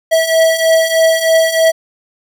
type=beating tone pair; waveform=square; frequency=648 / 651.2 Hz; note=E5 / E5; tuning=-30 / -21 cents; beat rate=3.2 Hz; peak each=-15 / -11 dBFS; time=0.11-1.72 s; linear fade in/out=20 ms; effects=none